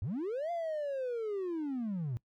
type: linear two-way sweep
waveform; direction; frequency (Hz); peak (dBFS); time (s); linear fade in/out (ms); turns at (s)
triangle; up then down; 79.1 to 698.5 to 110.4; -30; 0.02-2.17; 0; 0.51
effects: noise-tail reverb RT60 0.1 s tail -23 dB re dry + tanh soft clip ceiling -28 dBFS